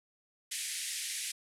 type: band-pass noise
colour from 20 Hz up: white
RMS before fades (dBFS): -38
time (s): 0.51-1.32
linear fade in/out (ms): 10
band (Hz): 1800 to 11000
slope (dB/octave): 48
effects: none